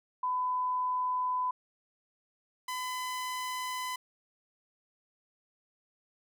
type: tone pair in turn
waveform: sine / sawtooth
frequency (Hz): 1004 / 1009.2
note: B5 / B5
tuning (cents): +28 / +37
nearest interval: unison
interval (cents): 9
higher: second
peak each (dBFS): -28 / -30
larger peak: first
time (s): 0.23-1.51 / 2.68-3.96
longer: neither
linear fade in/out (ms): 5
effects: none